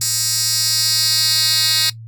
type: tone with high-pass filter sweep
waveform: 10% pulse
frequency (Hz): 315.3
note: D#4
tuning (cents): +23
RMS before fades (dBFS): -17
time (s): 0.01-1.9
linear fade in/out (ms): 5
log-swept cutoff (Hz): 6400 to 3700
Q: 2.4
effects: noise-tail reverb RT60 0.1 s tail -18 dB re dry + added 113 Hz sine -32 dBFS peak until 2.07 s